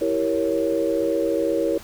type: chord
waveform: sine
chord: E diminished seventh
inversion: none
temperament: equal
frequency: 329.6 / 392 / 466.2 / 554.4 Hz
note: E4 / G4 / Bb4 / Db5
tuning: 0 / 0 / 0 / 0 cents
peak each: -24 / -28 / -24 / -24 dBFS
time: 0.01-1.78 s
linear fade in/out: 5 ms
effects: pink hiss -43 dBFS RMS until 1.83 s